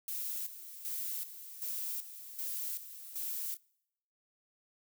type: noise with tremolo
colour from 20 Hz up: violet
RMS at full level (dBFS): -38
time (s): 0.08-3.57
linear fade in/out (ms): 2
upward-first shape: square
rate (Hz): 1.3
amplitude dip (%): 70
effects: noise-tail reverb RT60 0.8 s tail -26 dB re dry